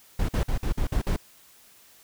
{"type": "noise bursts", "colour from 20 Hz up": "brown", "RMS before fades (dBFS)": -24, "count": 7, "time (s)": [0.19, 1.163], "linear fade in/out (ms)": 5, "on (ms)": 97, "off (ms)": 49, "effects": ["white hiss -55 dBFS RMS until 2.03 s"]}